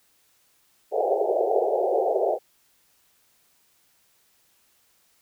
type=band-pass noise; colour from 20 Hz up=pink; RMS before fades=-23 dBFS; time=0.91-2.39 s; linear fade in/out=50 ms; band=370 to 790 Hz; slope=96 dB/octave; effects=white hiss -64 dBFS RMS until 5.21 s